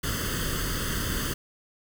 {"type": "noise with comb filter", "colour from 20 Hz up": "pink", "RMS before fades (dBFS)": -29, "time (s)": [0.03, 1.34], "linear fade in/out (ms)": 10, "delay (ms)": 0.63, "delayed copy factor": 0.85, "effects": []}